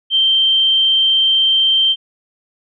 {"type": "tone", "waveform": "sine", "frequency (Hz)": 3136, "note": "G7", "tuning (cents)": 0, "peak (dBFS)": -10, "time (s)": [0.1, 1.96], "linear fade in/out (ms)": 50, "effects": []}